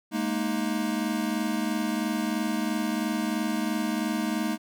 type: chord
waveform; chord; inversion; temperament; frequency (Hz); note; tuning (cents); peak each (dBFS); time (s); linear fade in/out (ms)
square; Ab suspended second; none; equal with one note detuned; 210.1 / 233.1 / 311.1; Ab3 / Bb3 / Eb4; +20 / 0 / 0; -31; 0.11-4.58; 50
effects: none